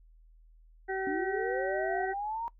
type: harmonic tone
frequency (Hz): 382.2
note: G4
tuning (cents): -44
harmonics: 1 / 2 / 4 / 5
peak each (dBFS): -33 / -36 / -39 / -40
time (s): 0.88-2.14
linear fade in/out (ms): 20
type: linear sweep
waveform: sine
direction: up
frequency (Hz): 279.3 to 947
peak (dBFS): -32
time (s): 1.07-2.48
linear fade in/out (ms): 0
effects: noise-tail reverb RT60 0.1 s tail -20 dB re dry + added 40 Hz sine -55 dBFS peak until 2.59 s